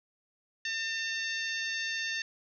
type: harmonic tone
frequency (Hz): 902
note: A5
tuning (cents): +43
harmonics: 2 / 3 / 4 / 5 / 6 / 7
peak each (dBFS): -34 / -38 / -40 / -42 / -44 / -45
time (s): 0.65-2.22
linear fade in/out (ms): 2
effects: none